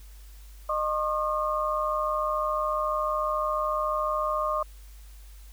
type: tone cluster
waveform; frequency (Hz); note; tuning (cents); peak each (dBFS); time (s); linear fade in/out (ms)
sine; 613 / 1079 / 1213; D#5 / C#6 / D#6; -26 / -47 / -44; -29; 0.69-4.63; 5
effects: added 50 Hz sine -44 dBFS peak until 5.52 s + white hiss -57 dBFS RMS until 5.52 s